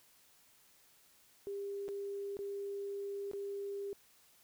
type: tone with dropouts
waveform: sine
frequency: 400 Hz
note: G4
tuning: 35 cents sharp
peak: -38 dBFS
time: 1.47-3.93 s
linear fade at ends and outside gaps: 0 ms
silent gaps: 1.881-1.888 / 2.369-2.39 / 3.314-3.334 s
effects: white hiss -66 dBFS RMS until 4.43 s